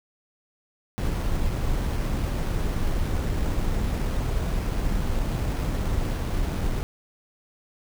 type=noise with sample-and-hold; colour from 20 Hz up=brown; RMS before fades=-25 dBFS; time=0.98-6.83 s; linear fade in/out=0 ms; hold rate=7350 Hz; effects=none